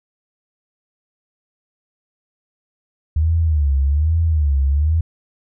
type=tone with vibrato; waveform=sine; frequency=75.1 Hz; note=D2; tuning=39 cents sharp; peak=-13 dBFS; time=3.16-5.01 s; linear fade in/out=5 ms; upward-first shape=sine; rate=1.2 Hz; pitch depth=170 cents each way; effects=none